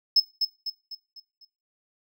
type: tone with echo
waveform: triangle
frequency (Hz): 5200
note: E8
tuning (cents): -24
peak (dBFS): -13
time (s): 0.16-0.2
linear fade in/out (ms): 5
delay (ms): 250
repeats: 5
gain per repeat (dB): -7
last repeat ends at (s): 1.45
effects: noise-tail reverb RT60 0.3 s tail -17 dB re dry + tanh soft clip ceiling -10 dBFS